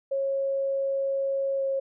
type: tone with pitch glide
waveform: sine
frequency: 546 to 541.9 Hz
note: C#5 to C#5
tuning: -26 to -39 cents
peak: -24 dBFS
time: 0.11-1.8 s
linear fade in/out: 10 ms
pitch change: -13 cents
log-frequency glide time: 1.57-1.62 s
effects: none